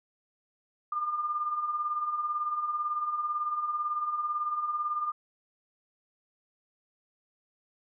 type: beating tone pair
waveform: sine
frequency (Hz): 1190 / 1208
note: D6 / D6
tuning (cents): +22 / +48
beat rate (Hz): 18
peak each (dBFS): -37 / -29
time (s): 0.92-5.12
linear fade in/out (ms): 5
effects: none